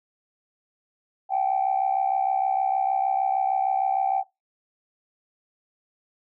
sine tone with amplitude modulation, 772 Hz, G5, 27 cents flat, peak -16 dBFS, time 1.29-4.24 s, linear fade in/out 50 ms, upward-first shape sine, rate 66.5 Hz, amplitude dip 80%, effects noise-tail reverb RT60 0.2 s tail -20 dB re dry + tanh soft clip ceiling -14 dBFS

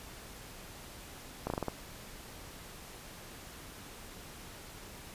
slowing click train, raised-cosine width 1 ms, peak -19 dBFS, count 6, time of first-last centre 1.47-1.683 s, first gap 31 ms, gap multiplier 1.16, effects pink hiss -49 dBFS RMS until 5.14 s + resampled to 32000 Hz

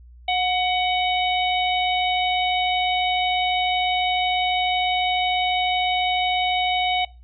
harmonic tone with a mistuned harmonic, 749 Hz, F#5, 21 cents sharp, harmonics 1 / 3 / 4 / 5, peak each -21 / -26 / -27 / -28 dBFS, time 0.28-7.05 s, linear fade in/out 5 ms, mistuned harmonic 1, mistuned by -47 cents, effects noise-tail reverb RT60 0.3 s tail -22 dB re dry + added 60 Hz sine -43 dBFS peak until 7.23 s

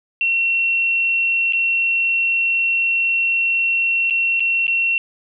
sine tone with dropouts, 2722 Hz, F7, 45 cents flat, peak -15 dBFS, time 0.21-4.98 s, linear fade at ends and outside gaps 1 ms, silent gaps 1.524-1.533 / 4.1-4.107 / 4.397-4.404 / 4.668-4.679 s, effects none

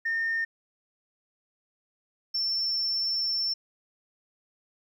sine tone pair in turn, 1822 / 5391 Hz, A#6 / E8, -40 / +38 cents, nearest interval octave + perfect fifth, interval 1878 cents, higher second, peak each -24 dBFS, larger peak neither, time 0.05-0.45 / 2.34-3.54 s, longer second, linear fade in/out 10 ms, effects tanh soft clip ceiling -22 dBFS + 11-bit

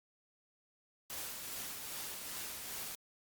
white noise with tremolo, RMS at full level -42 dBFS, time 1.1-2.95 s, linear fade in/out 0 ms, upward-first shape triangle, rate 2.5 Hz, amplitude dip 35%, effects Opus 48 kbps

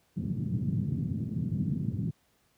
pink band-pass noise, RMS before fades -31 dBFS, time 0.16-2.11 s, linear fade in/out 10 ms, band 110 to 210 Hz, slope 24 dB/octave, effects pink hiss -69 dBFS RMS until 2.57 s + high-pass 60 Hz 12 dB/octave

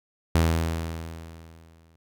sawtooth tone with exponential decay, 82 Hz, E2, 9 cents flat, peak -13 dBFS, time 0.35-1.96 s, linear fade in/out 0 ms, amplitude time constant 350 ms, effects none

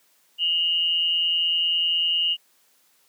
sine tone pair together, 2856 / 3026 Hz, F7 / F#7, +38 / +38 cents, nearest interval minor second, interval 100 cents, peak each -20 / -28 dBFS, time 0.38-2.37 s, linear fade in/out 50 ms, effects white hiss -62 dBFS RMS until 3.08 s + high-pass 200 Hz 12 dB/octave

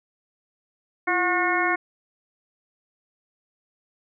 harmonic tone with a mistuned harmonic, 361.8 Hz, F#4, 39 cents flat, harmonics 1 / 2 / 3 / 4 / 5 / 6, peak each -27 / -27 / -27 / -27 / -27 / -27 dBFS, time 1.07-1.76 s, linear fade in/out 10 ms, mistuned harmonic 1, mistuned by -100 cents, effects none

